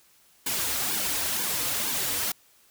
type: noise with flanger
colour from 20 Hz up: white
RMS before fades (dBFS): -28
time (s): 0.46-2.32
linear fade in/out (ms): 5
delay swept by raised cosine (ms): 1.5 to 5.3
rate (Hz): 2.1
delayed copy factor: -0.85
effects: white hiss -60 dBFS RMS until 2.7 s